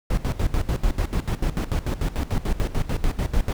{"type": "noise with tremolo", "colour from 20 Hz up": "brown", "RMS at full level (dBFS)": -21, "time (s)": [0.1, 3.53], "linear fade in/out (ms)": 5, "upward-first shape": "square", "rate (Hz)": 6.8, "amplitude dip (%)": 80, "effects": []}